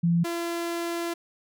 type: tone pair in turn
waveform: sine / sawtooth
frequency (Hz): 170 / 340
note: F3 / F4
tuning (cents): -46 / -46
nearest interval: octave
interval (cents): 1200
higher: second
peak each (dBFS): -19 / -24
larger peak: first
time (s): 0.03-0.24 / 0.24-1.14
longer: second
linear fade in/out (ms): 10
effects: none